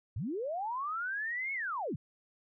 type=linear two-way sweep; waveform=sine; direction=up then down; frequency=77.78 to 2217 to 92.6 Hz; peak=-33 dBFS; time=0.16-1.96 s; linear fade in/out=5 ms; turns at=1.53 s; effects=none